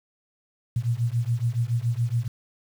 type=beating tone pair; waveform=sine; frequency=114.7 / 121.8 Hz; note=A#2 / B2; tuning=-28 / -24 cents; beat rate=7.1 Hz; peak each=-25 dBFS; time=0.76-2.28 s; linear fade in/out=5 ms; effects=8-bit